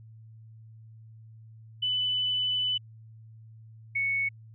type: tone pair in turn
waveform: sine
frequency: 2996 / 2215 Hz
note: F#7 / C#7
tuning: +21 / -2 cents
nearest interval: perfect fourth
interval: 523 cents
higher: first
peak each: -25 dBFS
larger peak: neither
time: 1.82-2.78 / 3.95-4.29 s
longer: first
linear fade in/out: 10 ms
effects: added 111 Hz sine -47 dBFS peak until 4.54 s